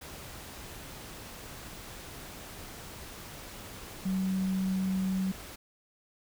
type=tone in noise; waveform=sine; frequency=189 Hz; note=F#3; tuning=37 cents sharp; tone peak=-27 dBFS; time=4.05-5.32 s; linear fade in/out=10 ms; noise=pink; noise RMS=-45 dBFS; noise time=0.01-5.56 s; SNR=+15 dB; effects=none